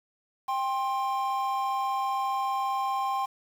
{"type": "tone pair together", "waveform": "triangle", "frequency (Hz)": [791, 1055.9], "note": ["G5", "C6"], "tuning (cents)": [15, 15], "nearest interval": "perfect fourth", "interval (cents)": 500, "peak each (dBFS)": -27, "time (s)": [0.48, 3.26], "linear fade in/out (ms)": 10, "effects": ["8-bit"]}